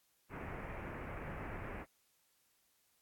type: low-pass noise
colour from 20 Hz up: pink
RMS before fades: -45 dBFS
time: 0.29-1.86 s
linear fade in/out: 50 ms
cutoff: 2400 Hz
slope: 48 dB/octave
effects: white hiss -75 dBFS RMS until 3.01 s + AAC 64 kbps